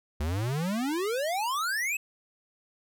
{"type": "exponential sweep", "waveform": "square", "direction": "up", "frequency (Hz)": [70.5, 2647], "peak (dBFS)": -28, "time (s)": [0.2, 1.97], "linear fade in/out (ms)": 5, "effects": []}